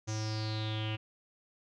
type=tone with low-pass filter sweep; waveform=square; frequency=108.7 Hz; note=A2; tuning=21 cents flat; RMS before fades=-35 dBFS; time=0.07-0.97 s; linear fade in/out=20 ms; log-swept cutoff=6300 to 2800 Hz; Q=7.5; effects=none